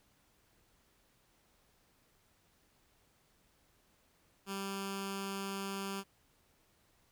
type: tone with notch filter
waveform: 10% pulse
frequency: 196 Hz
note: G3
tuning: in tune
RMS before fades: -40 dBFS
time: 4.46-6.04 s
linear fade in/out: 50 ms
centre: 640 Hz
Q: 1.1
effects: pink hiss -71 dBFS RMS until 7.11 s